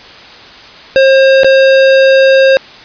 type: tone with dropouts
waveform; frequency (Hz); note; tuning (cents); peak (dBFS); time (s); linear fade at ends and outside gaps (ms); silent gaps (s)
square; 535; C5; +38; -4; 0.96-2.57; 0; 1.434-1.445
effects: white hiss -33 dBFS RMS until 2.84 s + resampled to 11025 Hz